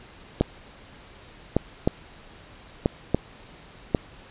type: clicks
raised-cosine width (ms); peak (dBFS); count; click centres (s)
2; -5; 6; 0.41 / 1.566 / 1.875 / 2.859 / 3.146 / 3.948
effects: pink hiss -48 dBFS RMS until 4.3 s + resampled to 8000 Hz